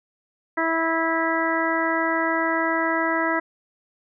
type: harmonic tone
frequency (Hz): 327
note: E4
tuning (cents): -14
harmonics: 1 / 2 / 3 / 4 / 5 / 6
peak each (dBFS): -26 / -27 / -27 / -28 / -28 / -27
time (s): 0.57-3.4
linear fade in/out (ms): 10
effects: none